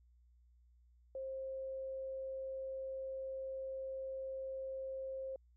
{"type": "tone", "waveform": "sine", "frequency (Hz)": 531, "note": "C5", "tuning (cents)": 25, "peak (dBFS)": -40, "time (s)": [1.15, 5.36], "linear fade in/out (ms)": 2, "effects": ["added 60 Hz sine -64 dBFS peak until 5.56 s"]}